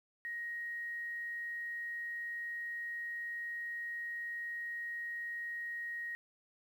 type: tone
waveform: sine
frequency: 1881 Hz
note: A#6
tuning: 15 cents sharp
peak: -38 dBFS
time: 0.25-6.15 s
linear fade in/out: 0 ms
effects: 11-bit